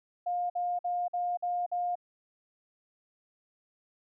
sine tone bursts, 709 Hz, F5, 26 cents sharp, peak -28 dBFS, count 6, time 0.26-1.955 s, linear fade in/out 10 ms, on 240 ms, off 51 ms, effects none

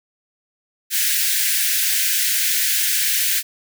white high-pass noise, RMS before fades -19 dBFS, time 0.9-3.43 s, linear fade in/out 50 ms, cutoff 1500 Hz, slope 96 dB/octave, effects none

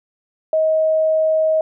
sine tone, 632 Hz, D#5, 27 cents sharp, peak -13 dBFS, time 0.53-1.61 s, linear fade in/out 2 ms, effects none

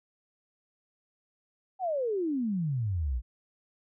sine exponential sweep, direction down, 784 to 55 Hz, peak -27 dBFS, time 1.79-3.22 s, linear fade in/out 50 ms, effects none

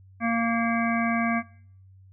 harmonic tone with a mistuned harmonic, 231.1 Hz, A#3, 15 cents flat, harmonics 1 / 3 / 5 / 7 / 9 / 10, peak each -24 / -29 / -31 / -32 / -34 / -34 dBFS, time 0.2-1.43 s, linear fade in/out 50 ms, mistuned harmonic 10, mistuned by -24 cents, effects noise-tail reverb RT60 0.6 s tail -22 dB re dry + added 95 Hz sine -49 dBFS peak until 2.12 s

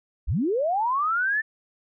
sine linear sweep, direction up, 35 to 1794 Hz, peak -21 dBFS, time 0.27-1.42 s, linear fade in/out 20 ms, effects none

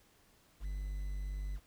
triangle tone with quantisation, 49 Hz, G1, in tune, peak -34 dBFS, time 0.6-1.6 s, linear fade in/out 50 ms, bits 10, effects pink hiss -67 dBFS RMS until 1.66 s

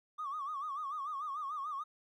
triangle tone with vibrato, 1165 Hz, D6, 14 cents flat, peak -33 dBFS, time 0.18-1.84 s, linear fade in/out 20 ms, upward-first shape sine, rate 6.8 Hz, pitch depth 130 cents each way, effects tanh soft clip ceiling -34 dBFS

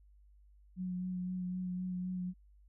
sine tone with vibrato, 182.2 Hz, F#3, 26 cents flat, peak -35 dBFS, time 0.76-2.34 s, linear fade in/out 50 ms, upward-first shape sine, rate 3.9 Hz, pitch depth 18 cents each way, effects added 50 Hz sine -59 dBFS peak until 2.68 s

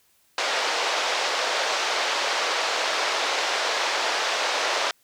pink band-pass noise, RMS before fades -25 dBFS, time 0.38-4.91 s, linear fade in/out 2 ms, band 510 to 5800 Hz, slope 24 dB/octave, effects white hiss -63 dBFS RMS until 5.03 s

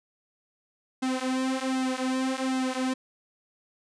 sawtooth tone with flanger, 260.2 Hz, C4, 9 cents flat, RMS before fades -28 dBFS, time 1.02-2.94 s, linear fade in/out 10 ms, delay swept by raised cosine 1.7 to 6.3 ms, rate 1.3 Hz, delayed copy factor -0.95, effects resampled to 22050 Hz

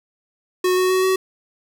square tone with pitch steps, 366.2 / 369.8 / 373.5 / 377.1 Hz, F#4 / F#4 / F#4 / F#4, -18 / -1 / +16 / +33 cents, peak -16 dBFS, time 0.64-1.16 s, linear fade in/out 5 ms, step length 130 ms, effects 8-bit

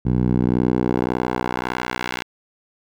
10% pulse tone with band-pass filter sweep, 61.74 Hz, B1, in tune, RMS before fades -21 dBFS, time 0.05-2.23 s, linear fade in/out 10 ms, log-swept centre 130 to 2500 Hz, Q 0.86, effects none

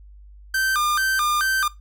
45% pulse tone with vibrato, 1368 Hz, F6, 36 cents flat, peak -19 dBFS, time 0.54-1.68 s, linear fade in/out 5 ms, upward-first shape square, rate 2.3 Hz, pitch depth 220 cents each way, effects noise-tail reverb RT60 0.2 s tail -18 dB re dry + added 50 Hz sine -42 dBFS peak until 1.8 s

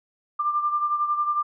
sine beating tone pair, 1189 / 1200 Hz, D6 / D6, +21 / +37 cents, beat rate 11 Hz, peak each -22 / -29 dBFS, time 0.39-1.43 s, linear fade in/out 10 ms, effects none

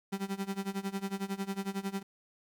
35% pulse tone with tremolo, 195.8 Hz, G3, 2 cents flat, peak -29 dBFS, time 0.12-2.03 s, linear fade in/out 10 ms, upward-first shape sine, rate 11 Hz, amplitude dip 90%, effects 11-bit

